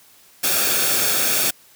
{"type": "noise with comb filter", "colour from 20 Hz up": "white", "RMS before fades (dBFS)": -19, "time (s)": [0.43, 1.51], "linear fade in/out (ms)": 10, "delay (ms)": 1, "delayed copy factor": -0.55, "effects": ["white hiss -51 dBFS RMS until 1.75 s", "high-pass 60 Hz 12 dB/octave"]}